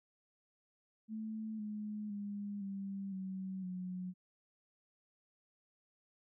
sine tone with pitch steps, 218.6 / 210.9 / 203.5 / 196.33 / 189.42 / 182.76 Hz, A3 / G#3 / G#3 / G3 / F#3 / F#3, -11 / +27 / -35 / +3 / +41 / -21 cents, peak -39 dBFS, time 1.08-4.14 s, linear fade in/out 50 ms, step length 510 ms, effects none

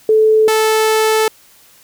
sine / sawtooth tone pair in turn, 435.8 / 437.5 Hz, A4 / A4, -17 / -10 cents, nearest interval unison, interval 7 cents, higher second, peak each -7 dBFS, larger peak neither, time 0.09-0.48 / 0.48-1.28 s, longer second, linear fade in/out 2 ms, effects white hiss -47 dBFS RMS until 1.83 s

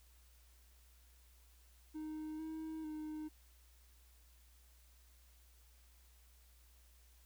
triangle tone with pitch steps, 309.9 / 317 / 308 Hz, D#4 / D#4 / D#4, -7 / +32 / -17 cents, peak -40 dBFS, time 1.94-3.29 s, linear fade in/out 20 ms, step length 450 ms, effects added 60 Hz sine -63 dBFS peak until 7.25 s + white hiss -70 dBFS RMS until 7.25 s

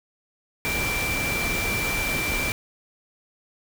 sine tone in noise, 2349 Hz, D7, in tune, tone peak -26 dBFS, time 0.65-2.52 s, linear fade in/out 0 ms, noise pink, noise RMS -28 dBFS, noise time 0.65-2.52 s, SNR -1 dB, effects none

